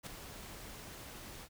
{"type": "noise with ADSR envelope", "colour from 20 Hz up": "pink", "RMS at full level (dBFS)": -42, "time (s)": [0.03, 1.49], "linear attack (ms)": 36, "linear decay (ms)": 4, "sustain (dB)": -7, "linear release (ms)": 65, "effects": []}